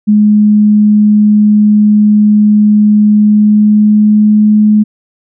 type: tone with pitch glide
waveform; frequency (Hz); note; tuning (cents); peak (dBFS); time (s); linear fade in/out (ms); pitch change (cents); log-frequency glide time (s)
sine; 210 to 211.9; G#3 to G#3; +19 to +35; -3; 0.07-4.84; 20; +16; 3.14-4.56
effects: none